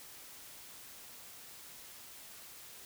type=silence; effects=white hiss -52 dBFS RMS until 2.85 s